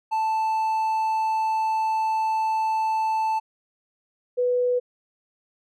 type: tone pair in turn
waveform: triangle / sine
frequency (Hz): 880 / 493.9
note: A5 / B4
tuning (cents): 0 / 0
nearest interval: minor seventh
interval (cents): 1000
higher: first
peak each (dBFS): -19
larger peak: neither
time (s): 0.11-3.4 / 4.37-4.8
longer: first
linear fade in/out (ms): 20
effects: none